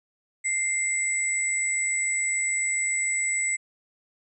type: tone pair together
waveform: sine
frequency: 2093 / 7894 Hz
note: C7 / B8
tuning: 0 / -2 cents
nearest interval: octave + major seventh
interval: 2298 cents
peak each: -26 dBFS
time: 0.44-3.57 s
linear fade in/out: 20 ms
effects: none